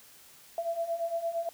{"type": "beating tone pair", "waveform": "sine", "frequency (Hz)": [666, 674.7], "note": ["E5", "E5"], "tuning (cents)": [18, 40], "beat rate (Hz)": 8.7, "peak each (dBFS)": [-35, -31], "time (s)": [0.58, 1.49], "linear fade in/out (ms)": 2, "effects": ["white hiss -55 dBFS RMS until 1.53 s"]}